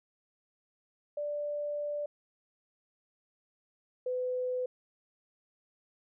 sine tone pair in turn, 587.3 / 503.4 Hz, D5 / B4, 0 / +33 cents, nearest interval minor third, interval 267 cents, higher first, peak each -32 / -30 dBFS, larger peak second, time 1.17-2.06 / 4.06-4.66 s, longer first, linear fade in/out 5 ms, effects none

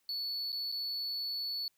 triangle tone with dropouts, 4435 Hz, C#8, in tune, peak -33 dBFS, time 0.09-1.68 s, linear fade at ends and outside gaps 1 ms, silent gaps 0.52-0.527 / 0.717-0.723 s, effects white hiss -75 dBFS RMS until 1.77 s

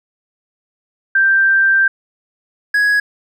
sine / triangle tone pair in turn, 1573 / 1666.5 Hz, G6 / G#6, +6 / +5 cents, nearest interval minor second, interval 99 cents, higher second, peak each -9 dBFS, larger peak neither, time 1.15-1.88 / 2.74-3 s, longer first, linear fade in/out 5 ms, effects none

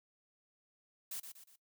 blue noise with echo, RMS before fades -42 dBFS, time 1.11-1.2 s, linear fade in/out 5 ms, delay 120 ms, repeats 3, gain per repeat -7 dB, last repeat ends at 1.56 s, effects noise-tail reverb RT60 0.1 s tail -18 dB re dry

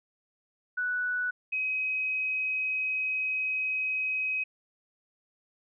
sine tone pair in turn, 1480 / 2532 Hz, F#6 / D#7, 0 / +30 cents, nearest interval major sixth, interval 930 cents, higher second, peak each -27 dBFS, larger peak neither, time 0.77-1.31 / 1.52-4.44 s, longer second, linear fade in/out 10 ms, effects none

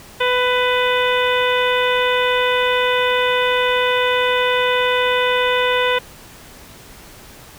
harmonic tone with a mistuned harmonic, 498.1 Hz, B4, 15 cents sharp, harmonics 1 / 2 / 3 / 4 / 5 / 6 / 7, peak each -18 / -21 / -23 / -24 / -25 / -26 / -26 dBFS, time 0.2-5.99 s, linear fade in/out 10 ms, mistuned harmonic 7, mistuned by +28 cents, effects pink hiss -41 dBFS RMS until 7.58 s

